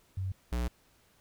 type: tone pair in turn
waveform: sine / square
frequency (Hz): 94.8 / 60.12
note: F#2 / B1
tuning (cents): +43 / -46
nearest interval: minor sixth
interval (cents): 789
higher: first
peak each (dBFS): -31 / -30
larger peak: second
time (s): 0.17-0.32 / 0.52-0.68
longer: second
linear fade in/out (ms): 5
effects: pink hiss -66 dBFS RMS until 1.2 s